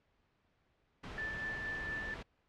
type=noise; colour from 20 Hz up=pink; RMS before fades=-45 dBFS; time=1.03-2.23 s; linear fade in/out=10 ms
type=tone with tremolo; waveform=sine; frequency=1760 Hz; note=A6; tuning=in tune; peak=-36 dBFS; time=1.18-2.14 s; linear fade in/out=0 ms; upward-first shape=sine; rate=4.3 Hz; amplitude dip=35%
effects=pink hiss -75 dBFS RMS until 2.48 s + low-pass 3000 Hz 12 dB/octave